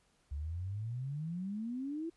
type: exponential sweep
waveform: sine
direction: up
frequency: 68.8 to 340 Hz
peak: -36 dBFS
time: 0.31-2.1 s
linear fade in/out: 10 ms
effects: pink hiss -72 dBFS RMS until 2.16 s + resampled to 24000 Hz